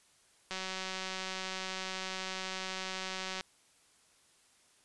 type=click train; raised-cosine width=0.2 ms; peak=-21 dBFS; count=546; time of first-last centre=0.51-3.409 s; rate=188 Hz; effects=white hiss -66 dBFS RMS until 4.84 s + resampled to 24000 Hz